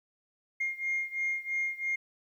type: beating tone pair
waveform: sine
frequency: 2126 / 2129 Hz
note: C7 / C7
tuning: +27 / +30 cents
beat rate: 3 Hz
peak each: -31 / -33 dBFS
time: 0.6-1.96 s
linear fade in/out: 10 ms
effects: tanh soft clip ceiling -24 dBFS + 11-bit

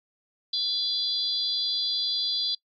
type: tone cluster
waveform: sine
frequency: 3426 / 4056 / 4756 Hz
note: A7 / B7 / D8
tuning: -47 / +45 / +21 cents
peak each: -29 dBFS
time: 0.53-2.55 s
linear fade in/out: 5 ms
effects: noise-tail reverb RT60 0.1 s tail -24 dB re dry + MP3 96 kbps

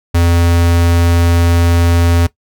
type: tone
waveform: square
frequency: 85.4 Hz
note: F2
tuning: 38 cents flat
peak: -9 dBFS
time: 0.14-2.27 s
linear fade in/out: 10 ms
effects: noise-tail reverb RT60 0.1 s tail -17 dB re dry

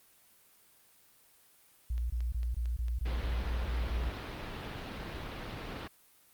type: tone bursts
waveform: sine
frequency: 59.2 Hz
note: A#1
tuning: 27 cents sharp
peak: -30 dBFS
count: 10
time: 1.9-4.098 s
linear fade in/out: 5 ms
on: 200 ms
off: 22 ms
type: click train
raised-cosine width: 0.2 ms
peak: -34 dBFS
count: 5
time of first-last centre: 1.98-2.883 s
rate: 4.43 Hz
type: low-pass noise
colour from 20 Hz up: pink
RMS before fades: -41 dBFS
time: 3.05-5.88 s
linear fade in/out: 10 ms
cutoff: 4100 Hz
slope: 24 dB/octave
effects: white hiss -63 dBFS RMS until 6.33 s + Opus 32 kbps

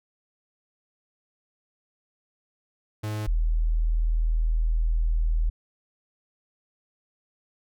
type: tone pair in turn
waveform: 45% pulse / sine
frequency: 106.6 / 40.24 Hz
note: G#2 / E1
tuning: +46 / -41 cents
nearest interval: octave + perfect fourth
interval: 1687 cents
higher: first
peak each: -28 / -20 dBFS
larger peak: second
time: 3.03-3.27 / 3.27-5.5 s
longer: second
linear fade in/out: 10 ms
effects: none

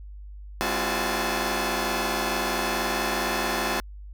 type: tone cluster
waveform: 10% pulse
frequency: 198.7 / 258.7 / 339.9 / 362.1 / 862 Hz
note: G3 / C4 / F4 / F#4 / A5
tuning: +24 / -19 / -47 / -37 / -36 cents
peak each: -23 dBFS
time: 0.61-3.8 s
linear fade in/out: 0 ms
effects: added 50 Hz sine -38 dBFS peak until 4.13 s

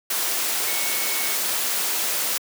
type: tone in noise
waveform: sine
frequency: 2213 Hz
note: C#7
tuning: 3 cents flat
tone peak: -32 dBFS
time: 0.67-1.35 s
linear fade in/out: 5 ms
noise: white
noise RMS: -24 dBFS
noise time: 0.1-2.38 s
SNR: -11 dB
effects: high-pass 300 Hz 12 dB/octave

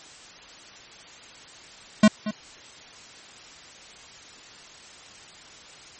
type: tone with echo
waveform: square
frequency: 213 Hz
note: G#3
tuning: 44 cents sharp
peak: -11 dBFS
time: 2.03-2.08 s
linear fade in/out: 5 ms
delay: 230 ms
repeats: 1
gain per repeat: -15 dB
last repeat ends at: 2.31 s
effects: white hiss -46 dBFS RMS until 5.99 s + MP3 32 kbps

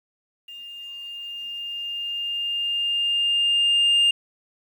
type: tone with level ramp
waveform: sine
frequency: 2810 Hz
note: F7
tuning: 10 cents sharp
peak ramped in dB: -37 to -12 dBFS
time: 0.48-4.11 s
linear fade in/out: 5 ms
effects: tanh soft clip ceiling -14 dBFS + 9-bit

